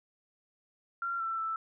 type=tone with pitch steps; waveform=sine; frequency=1377 / 1338 / 1323 Hz; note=F6 / E6 / E6; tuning=-25 / +25 / +6 cents; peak=-31 dBFS; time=1.02-1.56 s; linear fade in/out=2 ms; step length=180 ms; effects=none